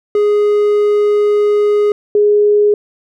triangle / sine tone pair in turn, 415.3 / 415.3 Hz, G#4 / G#4, 0 / 0 cents, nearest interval unison, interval 0 cents, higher neither, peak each -7 dBFS, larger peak neither, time 0.15-1.92 / 2.15-2.74 s, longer first, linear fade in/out 2 ms, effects none

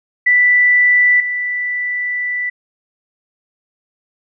sine tone with level steps, 1975.5 Hz, B6, in tune, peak -8 / -17 dBFS, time 0.26-2.5 s, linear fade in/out 10 ms, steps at 1.2 s, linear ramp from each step 2 ms, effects none

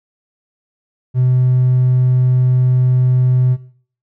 triangle tone, 126.9 Hz, B2, 47 cents sharp, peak -7 dBFS, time 1.14-3.57 s, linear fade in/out 50 ms, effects noise-tail reverb RT60 0.5 s tail -18 dB re dry + tanh soft clip ceiling -5 dBFS

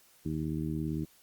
harmonic tone, 77.78 Hz, D#2, in tune, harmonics 1 / 2 / 3 / 4 / 5, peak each -40 / -34 / -38 / -36 / -45 dBFS, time 0.25-1.05 s, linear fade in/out 10 ms, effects white hiss -62 dBFS RMS until 1.22 s + Opus 48 kbps

